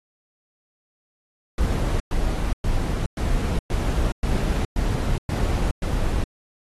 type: noise bursts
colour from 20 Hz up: brown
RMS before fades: -22 dBFS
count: 9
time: 1.58-6.24 s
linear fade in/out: 2 ms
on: 420 ms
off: 110 ms
effects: AAC 32 kbps